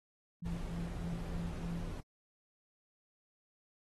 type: tone with tremolo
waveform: sine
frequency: 170 Hz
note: F3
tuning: 46 cents flat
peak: -37 dBFS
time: 0.42-1.91 s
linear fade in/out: 5 ms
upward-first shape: sine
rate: 3.3 Hz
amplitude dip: 75%
type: noise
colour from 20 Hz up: brown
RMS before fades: -42 dBFS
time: 0.45-2.01 s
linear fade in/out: 10 ms
effects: AAC 32 kbps